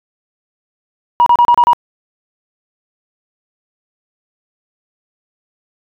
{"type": "tone bursts", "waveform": "sine", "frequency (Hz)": 959, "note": "A#5", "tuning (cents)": 49, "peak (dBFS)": -4, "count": 6, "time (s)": [1.2, 1.732], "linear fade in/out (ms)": 0, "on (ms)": 62, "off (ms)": 32, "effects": ["tanh soft clip ceiling -2 dBFS"]}